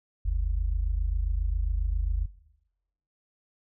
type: tone pair together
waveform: sine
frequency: 46.79 / 74.2 Hz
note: F#1 / D2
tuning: +20 / +18 cents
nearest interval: minor sixth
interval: 798 cents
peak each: -24 / -30 dBFS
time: 0.25-2.26 s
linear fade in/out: 10 ms
effects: noise-tail reverb RT60 0.9 s tail -20 dB re dry